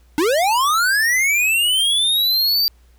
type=linear sweep; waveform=square; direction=up; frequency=286.3 to 4699 Hz; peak=-15 dBFS; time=0.18-2.68 s; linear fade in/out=0 ms; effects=added 60 Hz sine -48 dBFS peak until 2.98 s + pink hiss -60 dBFS RMS until 2.98 s